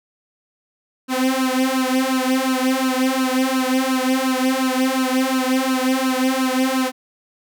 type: tone with flanger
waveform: sawtooth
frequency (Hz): 260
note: C4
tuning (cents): -11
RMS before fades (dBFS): -19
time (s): 1.08-6.92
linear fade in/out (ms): 50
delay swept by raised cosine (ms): 0.7 to 3.5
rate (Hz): 2.8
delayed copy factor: +0.95
effects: none